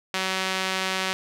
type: tone with band-pass filter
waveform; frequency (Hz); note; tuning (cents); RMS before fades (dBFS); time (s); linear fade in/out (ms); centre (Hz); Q
sawtooth; 188.7; F#3; +34; -27; 0.14-1.13; 0; 3000; 0.73
effects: none